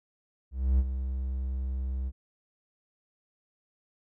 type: tone with ADSR envelope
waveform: triangle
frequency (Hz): 65.1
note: C2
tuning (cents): -8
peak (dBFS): -17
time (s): 0.51-2.12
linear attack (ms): 280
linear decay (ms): 43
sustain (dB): -10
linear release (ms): 45
effects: none